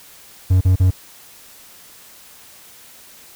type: tone bursts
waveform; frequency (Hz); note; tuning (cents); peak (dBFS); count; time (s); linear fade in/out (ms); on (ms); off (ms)
triangle; 92.5; F#2; 0; -8; 3; 0.5-0.908; 10; 110; 39
effects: white hiss -44 dBFS RMS until 3.35 s